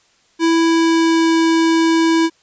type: tone with pitch glide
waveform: square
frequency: 330 to 327.7 Hz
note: E4 to E4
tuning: +2 to -10 cents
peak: -12 dBFS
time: 0.39-2.3 s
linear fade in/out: 50 ms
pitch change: -12 cents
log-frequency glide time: 0.61-1.36 s
effects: white hiss -56 dBFS RMS until 2.42 s + resampled to 16000 Hz